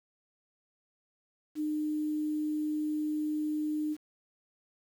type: tone with quantisation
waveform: sine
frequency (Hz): 304.1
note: D#4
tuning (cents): -40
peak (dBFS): -29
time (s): 1.55-3.97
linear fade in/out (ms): 50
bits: 9
effects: none